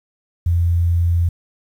sine tone, 85.6 Hz, F2, 34 cents flat, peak -13 dBFS, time 0.46-1.29 s, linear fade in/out 5 ms, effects 8-bit

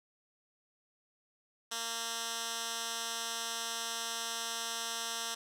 10% pulse tone with band-pass filter, 230 Hz, A#3, 23 cents flat, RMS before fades -38 dBFS, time 1.71-5.35 s, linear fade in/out 10 ms, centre 6000 Hz, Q 0.82, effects none

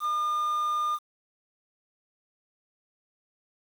triangle tone with quantisation, 1209 Hz, D6, 50 cents sharp, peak -23 dBFS, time 0-0.99 s, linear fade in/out 50 ms, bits 8, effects none

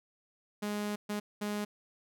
sawtooth tone bursts at uneven times, 207.7 Hz, G#3, in tune, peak -29 dBFS, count 3, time 0.62-0.96 / 1.09-1.2 / 1.41-1.65 s, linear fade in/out 10 ms, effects none

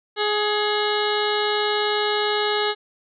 harmonic tone with a mistuned harmonic, 418.7 Hz, G#4, 14 cents sharp, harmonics 1 / 2 / 3 / 4 / 5 / 7 / 8 / 9 / 10, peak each -23 / -27 / -29 / -29 / -32 / -30 / -34 / -31 / -33 dBFS, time 0.16-2.75 s, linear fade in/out 50 ms, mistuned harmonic 5, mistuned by +39 cents, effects none

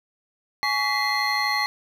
triangle tone cluster, 840 / 1126 / 1963 / 2075 / 4243 Hz, G#5 / C#6 / B6 / C7 / C8, +19 / +27 / -11 / -15 / +23 cents, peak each -26 dBFS, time 0.63-1.66 s, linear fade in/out 0 ms, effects none

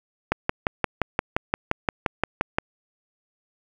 click train, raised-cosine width 0.5 ms, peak -5 dBFS, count 14, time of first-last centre 0.32-2.585 s, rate 5.74 Hz, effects 7-bit

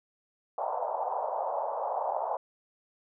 white band-pass noise, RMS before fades -32 dBFS, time 0.58-2.37 s, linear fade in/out 2 ms, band 540 to 950 Hz, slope 48 dB/octave, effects none

